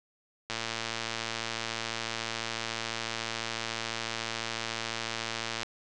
click train, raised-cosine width 0.2 ms, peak -15 dBFS, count 586, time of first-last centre 0.5-5.632 s, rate 114 Hz, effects resampled to 24000 Hz + 9-bit

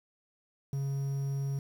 triangle tone with quantisation, 138.2 Hz, C#3, 5 cents flat, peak -28 dBFS, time 0.73-1.59 s, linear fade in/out 2 ms, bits 9, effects none

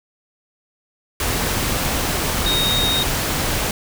sine tone in noise, 3729 Hz, A#7, in tune, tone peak -18 dBFS, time 2.46-3.03 s, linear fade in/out 2 ms, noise pink, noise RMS -21 dBFS, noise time 1.2-3.71 s, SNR 0 dB, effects none

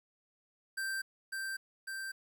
square tone with echo, 1568 Hz, G6, in tune, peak -35 dBFS, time 0.77-1.02 s, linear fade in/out 10 ms, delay 550 ms, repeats 2, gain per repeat -2 dB, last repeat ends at 2.12 s, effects 11-bit

